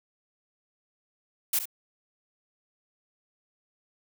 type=noise with echo; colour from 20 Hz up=blue; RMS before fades=-25 dBFS; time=1.53-1.59 s; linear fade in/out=5 ms; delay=66 ms; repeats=1; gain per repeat=-10 dB; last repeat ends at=1.656 s; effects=none